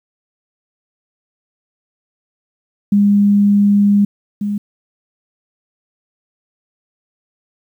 sine tone pair in turn, 203.1 / 205.3 Hz, G#3 / G#3, -38 / -20 cents, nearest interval unison, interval 18 cents, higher second, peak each -8 / -16 dBFS, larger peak first, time 2.92-4.05 / 4.41-4.58 s, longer first, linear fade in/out 5 ms, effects 8-bit

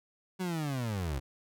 30% pulse linear sweep, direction down, 189.3 to 61.74 Hz, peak -29 dBFS, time 0.39-1.2 s, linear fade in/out 20 ms, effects none

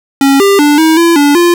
square tone with pitch steps, 274.8 / 397.6 / 293.3 / 319.2 / 337.8 / 288.1 / 346.8 Hz, C#4 / G4 / D4 / D#4 / E4 / D4 / F4, -15 / +25 / -2 / +44 / +42 / -33 / -12 cents, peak -5 dBFS, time 0.21-1.54 s, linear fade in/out 2 ms, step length 190 ms, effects none

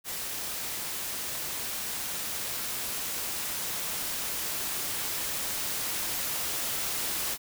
white noise with level ramp, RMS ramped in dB -35 to -31 dBFS, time 0.04-7.38 s, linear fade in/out 50 ms, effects none

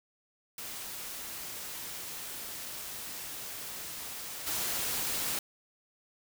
white noise with level steps, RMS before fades -41 / -33 dBFS, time 0.58-5.39 s, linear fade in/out 2 ms, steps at 4.46 s, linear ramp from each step 20 ms, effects none

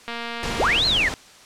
click train, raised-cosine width 0.3 ms, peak -15 dBFS, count 167, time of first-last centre 0.08-0.789 s, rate 234 Hz
pink noise, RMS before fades -28 dBFS, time 0.43-1.14 s, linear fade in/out 0 ms
sine linear two-way sweep, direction up then down, 199.2 to 4300 to 1658 Hz, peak -17 dBFS, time 0.59-1.09 s, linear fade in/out 10 ms, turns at 0.86 s
effects white hiss -47 dBFS RMS until 1.45 s + low-pass 7000 Hz 12 dB/octave

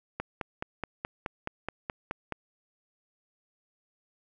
click train, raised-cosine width 0.5 ms, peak -17 dBFS, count 11, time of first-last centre 0.2-2.323 s, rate 4.71 Hz, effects none

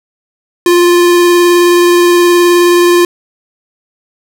square tone with vibrato, 350 Hz, F4, 4 cents sharp, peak -5 dBFS, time 0.66-3.05 s, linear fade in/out 2 ms, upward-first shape triangle, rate 19 Hz, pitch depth 13 cents each way, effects none

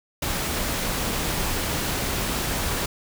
pink noise, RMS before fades -26 dBFS, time 0.22-2.86 s, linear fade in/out 5 ms, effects none

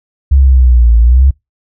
sine linear two-way sweep, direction down then up, 69.3 to 56 to 69.3 Hz, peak -3 dBFS, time 0.31-1.31 s, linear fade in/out 10 ms, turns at 0.98 s, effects noise-tail reverb RT60 0.2 s tail -26 dB re dry

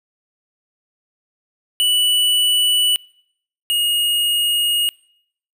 square tone pair in turn, 2960 / 2869 Hz, F#7 / F7, 0 / +46 cents, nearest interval minor second, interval 54 cents, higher first, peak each -14 / -16 dBFS, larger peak first, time 1.8-2.96 / 3.7-4.89 s, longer second, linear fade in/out 0 ms, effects noise-tail reverb RT60 0.7 s tail -25 dB re dry

